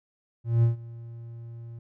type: tone with ADSR envelope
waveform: triangle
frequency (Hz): 116.54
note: A#2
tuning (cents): 0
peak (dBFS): -14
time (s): 0.44-1.79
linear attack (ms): 190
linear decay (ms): 130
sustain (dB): -22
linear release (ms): 5
effects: none